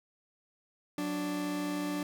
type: tone pair together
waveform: 40% pulse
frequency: 183.9 / 293.7 Hz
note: F#3 / D4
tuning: -10 / 0 cents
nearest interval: minor sixth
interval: 810 cents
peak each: -38 / -32 dBFS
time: 0.98-2.03 s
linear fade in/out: 2 ms
effects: none